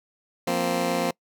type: chord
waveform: 15% pulse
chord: F suspended fourth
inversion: none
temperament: just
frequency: 174.61 / 232.8 / 261.9 Hz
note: F3 / Bb3 / C4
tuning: 0 / -2 / +2 cents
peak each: -22 dBFS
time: 0.47-1.11 s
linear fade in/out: 5 ms
effects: noise-tail reverb RT60 0.1 s tail -25 dB re dry